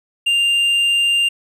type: tone with tanh clipping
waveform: sine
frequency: 2794 Hz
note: F7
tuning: in tune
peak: -14 dBFS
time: 0.26-1.29 s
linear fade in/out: 10 ms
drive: 5 dB
effects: none